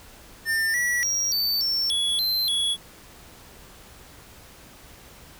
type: tone with pitch steps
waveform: square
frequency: 1799 / 1940 / 5650 / 4557 / 5430 / 3376 / 4105 / 3367 Hz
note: A6 / B6 / F8 / C#8 / F8 / G#7 / C8 / G#7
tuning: +38 / -31 / +19 / +47 / -50 / +28 / -34 / +23 cents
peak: -22 dBFS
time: 0.45-2.77 s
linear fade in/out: 50 ms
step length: 290 ms
effects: added 60 Hz sine -57 dBFS peak until 5.39 s + pink hiss -48 dBFS RMS until 5.39 s